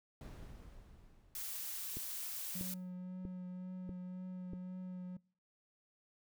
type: noise with exponential decay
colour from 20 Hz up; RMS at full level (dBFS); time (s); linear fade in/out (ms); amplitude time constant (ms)
brown; -46; 0.21-2.51; 1; 500
type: noise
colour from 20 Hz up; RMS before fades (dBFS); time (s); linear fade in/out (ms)
blue; -43; 1.35-2.74; 2
type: click train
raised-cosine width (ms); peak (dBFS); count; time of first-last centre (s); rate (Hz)
3; -32; 5; 1.97-4.534; 1.56
type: tone with vibrato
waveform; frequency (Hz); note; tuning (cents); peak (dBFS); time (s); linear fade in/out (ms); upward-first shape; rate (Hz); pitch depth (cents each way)
triangle; 182.7; F#3; -22; -40; 2.55-5.17; 5; triangle; 1.9; 18
effects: noise-tail reverb RT60 0.5 s tail -25 dB re dry